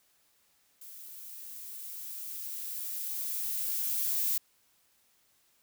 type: noise with level ramp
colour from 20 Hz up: violet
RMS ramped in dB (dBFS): -48 to -29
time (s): 0.81-4.38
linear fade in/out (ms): 5
effects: white hiss -69 dBFS RMS until 5.62 s